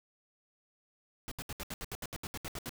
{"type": "noise bursts", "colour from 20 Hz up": "pink", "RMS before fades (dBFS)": -40, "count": 14, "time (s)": [1.28, 2.693], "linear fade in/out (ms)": 0, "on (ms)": 35, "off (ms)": 71, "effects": []}